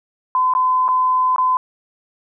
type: tone with dropouts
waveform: sine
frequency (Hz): 1019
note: C6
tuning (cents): -46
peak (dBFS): -13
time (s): 0.35-1.57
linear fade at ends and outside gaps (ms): 1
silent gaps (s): 0.537-0.55 / 0.881-0.887 / 1.361-1.382
effects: none